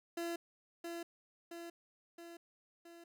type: tone with echo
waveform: 30% pulse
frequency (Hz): 339.3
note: F4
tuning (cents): -50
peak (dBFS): -35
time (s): 0.17-0.36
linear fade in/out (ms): 5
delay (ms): 670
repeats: 4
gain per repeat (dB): -4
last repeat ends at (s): 3.04
effects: none